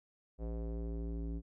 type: tone with low-pass filter sweep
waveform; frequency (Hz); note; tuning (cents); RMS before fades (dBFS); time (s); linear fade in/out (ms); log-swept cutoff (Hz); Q
square; 56.5; A1; +47; -39; 0.38-1.42; 50; 550 to 300; 2
effects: none